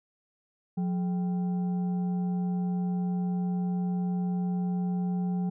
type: tone with frequency modulation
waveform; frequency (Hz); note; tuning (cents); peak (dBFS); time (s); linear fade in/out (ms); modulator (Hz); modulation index
sine; 180; F#3; -47; -26; 0.77-5.5; 10; 603; 0.29
effects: none